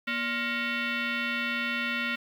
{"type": "tone with frequency modulation", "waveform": "sine", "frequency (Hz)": 239, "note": "A#3", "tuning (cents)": 43, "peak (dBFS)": -27, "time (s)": [0.07, 2.16], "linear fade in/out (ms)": 10, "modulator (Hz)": 820, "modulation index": 3.5, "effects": ["9-bit"]}